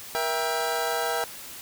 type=chord; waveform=25% pulse; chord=E diminished; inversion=second; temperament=just; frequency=474.7 / 659.3 / 791.1 Hz; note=Bb4 / E5 / G5; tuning=+31 / 0 / +16 cents; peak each=-26 dBFS; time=0.15-1.24 s; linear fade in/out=0 ms; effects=white hiss -41 dBFS RMS until 1.61 s